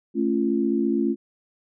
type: chord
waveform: sine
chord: A augmented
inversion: none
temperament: just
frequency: 220 / 275 / 343.8 Hz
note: A3 / C#4 / E#4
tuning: 0 / -14 / -27 cents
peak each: -24 dBFS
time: 0.14-1.16 s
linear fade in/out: 50 ms
effects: none